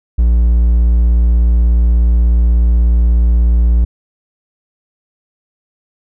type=tone; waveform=triangle; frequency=58.27 Hz; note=A#1; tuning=in tune; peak=-5 dBFS; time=0.18-3.85 s; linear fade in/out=10 ms; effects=none